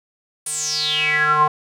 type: tone with band-pass filter sweep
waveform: square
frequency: 151.9 Hz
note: D#3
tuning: 41 cents flat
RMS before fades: -19 dBFS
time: 0.46-1.48 s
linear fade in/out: 5 ms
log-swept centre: 9700 to 920 Hz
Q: 9.1
effects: none